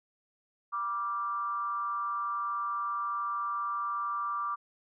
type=tone with frequency modulation; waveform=sine; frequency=1174.7 Hz; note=D6; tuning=in tune; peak=-30 dBFS; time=0.72-4.56 s; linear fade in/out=20 ms; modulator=206 Hz; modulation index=0.5; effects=none